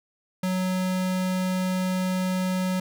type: tone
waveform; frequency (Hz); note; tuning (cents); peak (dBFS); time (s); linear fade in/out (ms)
square; 185; F#3; 0; -24; 0.43-2.8; 5
effects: none